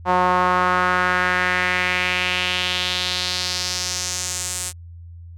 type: tone with band-pass filter sweep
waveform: sawtooth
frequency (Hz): 181.2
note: F#3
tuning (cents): -36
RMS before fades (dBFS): -21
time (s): 0.05-4.73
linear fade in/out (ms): 50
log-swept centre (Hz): 910 to 8500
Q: 2.6
effects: added 85 Hz sine -36 dBFS peak until 5.37 s